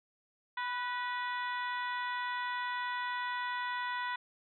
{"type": "harmonic tone with a mistuned harmonic", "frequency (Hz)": 493.9, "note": "B4", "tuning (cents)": 0, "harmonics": [2, 3, 4, 5, 6, 7, 8], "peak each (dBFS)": [-36, -40, -40, -49, -54, -47, -56], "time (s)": [0.57, 4.16], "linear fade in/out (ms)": 5, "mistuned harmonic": 4, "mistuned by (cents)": -33, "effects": []}